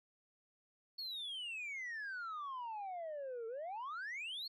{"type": "exponential two-way sweep", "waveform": "sine", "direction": "down then up", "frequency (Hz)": [4435, 442, 4435], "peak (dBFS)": -39, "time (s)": [0.98, 4.48], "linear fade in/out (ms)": 10, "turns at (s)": 3.47, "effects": ["tanh soft clip ceiling -40 dBFS"]}